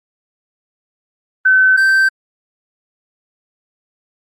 sine / triangle tone pair in turn, 1525 / 1557 Hz, G6 / G6, -48 / -12 cents, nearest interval unison, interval 36 cents, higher second, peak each -7 dBFS, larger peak neither, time 1.45-1.77 / 1.77-2.09 s, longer neither, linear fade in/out 10 ms, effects Opus 32 kbps

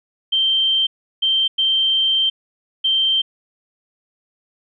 sine tone bursts at uneven times, 3136 Hz, G7, in tune, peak -14 dBFS, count 4, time 0.32-0.87 / 1.22-1.48 / 1.58-2.3 / 2.84-3.22 s, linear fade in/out 10 ms, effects none

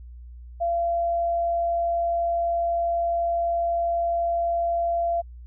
sine tone, 683 Hz, F5, 39 cents flat, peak -21 dBFS, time 0.6-5.22 s, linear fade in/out 20 ms, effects added 60 Hz sine -39 dBFS peak until 5.46 s

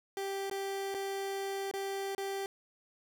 30% pulse tone with dropouts, 392 Hz, G4, in tune, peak -32 dBFS, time 0.17-2.46 s, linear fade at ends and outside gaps 1 ms, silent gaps 0.498-0.512 / 0.943-0.947 / 1.713-1.738 / 2.149-2.18 s, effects none

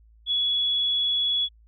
sine tone, 3381 Hz, G#7, 30 cents sharp, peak -21 dBFS, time 0.26-1.49 s, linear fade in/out 50 ms, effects added 55 Hz sine -52 dBFS peak until 1.67 s

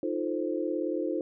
sine chord, F dominant seventh, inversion third, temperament equal, 311.1 / 349.2 / 440 / 523.3 Hz, Eb4 / F4 / A4 / C5, 0 / 0 / 0 / 0 cents, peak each -32 / -32 / -36 / -34 dBFS, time 0.03-1.21 s, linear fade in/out 2 ms, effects none

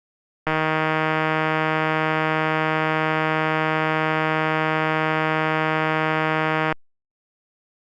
click train, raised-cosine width 0.5 ms, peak -6 dBFS, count 983, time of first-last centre 0.47-6.725 s, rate 157 Hz, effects Opus 48 kbps

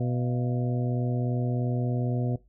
harmonic tone with a mistuned harmonic, 123.47 Hz, B2, in tune, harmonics 1 / 2 / 3 / 4 / 5 / 6, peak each -26 / -32 / -36 / -38 / -40 / -42 dBFS, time 0-2.36 s, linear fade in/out 5 ms, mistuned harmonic 6, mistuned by -98 cents, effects noise-tail reverb RT60 0.2 s tail -17 dB re dry + added 50 Hz sine -57 dBFS peak until 2.48 s

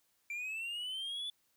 triangle linear sweep, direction up, 2341 to 3484 Hz, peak -36 dBFS, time 0.3-1.3 s, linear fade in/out 2 ms, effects white hiss -75 dBFS RMS until 1.56 s

